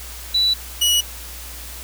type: tone pair in turn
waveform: sine / sawtooth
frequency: 3951 / 2923 Hz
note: B7 / F#7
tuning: 0 / -22 cents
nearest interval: perfect fourth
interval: 522 cents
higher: first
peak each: -14 / -11 dBFS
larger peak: second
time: 0.34-0.54 / 0.81-1.01 s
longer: neither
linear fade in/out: 10 ms
effects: added 60 Hz sine -36 dBFS peak until 1.83 s + white hiss -36 dBFS RMS until 1.83 s